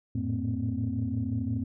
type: tone cluster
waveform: sine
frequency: 88.2 / 108.6 / 114.4 / 226.7 / 259.9 Hz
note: F2 / A2 / A#2 / A#3 / C4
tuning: +18 / -22 / -32 / -48 / -11 cents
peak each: -35 / -31 / -36 / -34 / -32 dBFS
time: 0.15-1.64 s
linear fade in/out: 5 ms
effects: tanh soft clip ceiling -19 dBFS